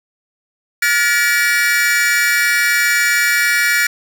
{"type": "tone cluster", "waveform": "45% pulse", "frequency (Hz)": [1427, 1729, 1909, 2305], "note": ["F6", "A6", "A#6", "D7"], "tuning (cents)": [37, -31, 41, -33], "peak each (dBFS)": -18, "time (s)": [0.82, 3.87], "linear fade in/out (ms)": 5, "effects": []}